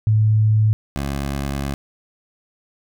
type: tone pair in turn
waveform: sine / 15% pulse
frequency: 108.2 / 69.52 Hz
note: A2 / C#2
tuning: -29 / +6 cents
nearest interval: minor sixth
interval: 765 cents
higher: first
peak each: -12 / -16 dBFS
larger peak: first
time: 0.07-0.73 / 0.96-1.74 s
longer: second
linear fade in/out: 0 ms
effects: none